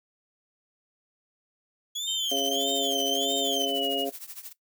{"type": "tone with vibrato", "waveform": "30% pulse", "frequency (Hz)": 3322, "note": "G#7", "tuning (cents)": 0, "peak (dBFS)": -27, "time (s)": [1.95, 3.66], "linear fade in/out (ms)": 10, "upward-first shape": "sine", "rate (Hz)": 1.6, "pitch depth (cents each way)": 170}
{"type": "tone with pitch glide", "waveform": "sine", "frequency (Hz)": [3110, 2885], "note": ["G7", "F#7"], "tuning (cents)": [-14, -44], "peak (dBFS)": -28, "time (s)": [2.07, 4.05], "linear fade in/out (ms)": 10, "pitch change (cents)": -130, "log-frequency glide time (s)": [3.58, 3.88]}
{"type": "noise with tremolo", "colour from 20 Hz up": "blue", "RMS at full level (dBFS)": -38, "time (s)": [2.29, 4.53], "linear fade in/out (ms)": 10, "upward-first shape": "triangle", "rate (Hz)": 13, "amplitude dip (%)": 90}
{"type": "harmonic tone", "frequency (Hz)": 137.6, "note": "C#3", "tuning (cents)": -12, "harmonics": [2, 3, 4, 5], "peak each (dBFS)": [-33, -33, -33, -33], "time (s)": [2.31, 4.1], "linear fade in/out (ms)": 10}
{"effects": ["noise-tail reverb RT60 0.1 s tail -17 dB re dry"]}